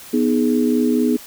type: chord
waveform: sine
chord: G# minor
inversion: first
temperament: equal with one note detuned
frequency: 246.9 / 311.1 / 418.4 Hz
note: B3 / D#4 / G#4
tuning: 0 / 0 / +13 cents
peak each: -16 / -20 / -21 dBFS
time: 0.13-1.17 s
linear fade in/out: 10 ms
effects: white hiss -39 dBFS RMS until 1.26 s